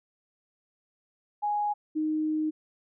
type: tone pair in turn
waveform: sine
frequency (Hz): 830.6 / 309.8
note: G#5 / D#4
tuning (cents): 0 / -7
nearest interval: octave + perfect fourth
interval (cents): 1707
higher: first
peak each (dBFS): -25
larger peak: neither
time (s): 1.42-1.74 / 1.95-2.51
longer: second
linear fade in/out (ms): 20
effects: none